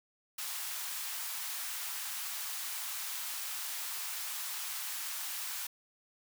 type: high-pass noise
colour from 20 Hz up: white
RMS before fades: -39 dBFS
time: 0.38-5.67 s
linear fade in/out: 5 ms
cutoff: 820 Hz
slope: 24 dB/octave
effects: none